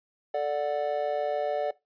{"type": "chord", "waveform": "triangle", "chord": "D major", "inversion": "second", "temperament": "just", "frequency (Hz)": [440.5, 587.3, 734.2], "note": ["A4", "D5", "F#5"], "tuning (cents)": [2, 0, -14], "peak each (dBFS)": [-31, -26, -29], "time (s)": [0.34, 1.71], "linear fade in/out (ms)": 5, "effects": ["noise-tail reverb RT60 0.2 s tail -20 dB re dry", "resampled to 11025 Hz"]}